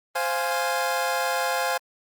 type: chord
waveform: 25% pulse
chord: F minor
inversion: second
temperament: equal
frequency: 523.3 / 698.5 / 830.6 Hz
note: C5 / F5 / Ab5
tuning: 0 / 0 / 0 cents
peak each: -24 dBFS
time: 0.15-1.78 s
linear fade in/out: 10 ms
effects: Opus 32 kbps